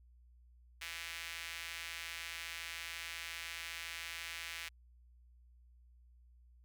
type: tone with high-pass filter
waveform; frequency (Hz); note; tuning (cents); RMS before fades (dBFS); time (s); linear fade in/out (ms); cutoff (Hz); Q
sawtooth; 167.2; E3; +25; -45; 0.81-4.69; 10; 2200; 1.9
effects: added 60 Hz sine -60 dBFS peak until 6.64 s